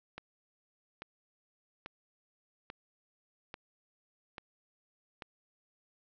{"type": "click train", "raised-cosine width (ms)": 0.3, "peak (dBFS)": -26, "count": 7, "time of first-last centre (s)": [0.18, 5.222], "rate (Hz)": 1.19, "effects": ["low-pass 5000 Hz 12 dB/octave"]}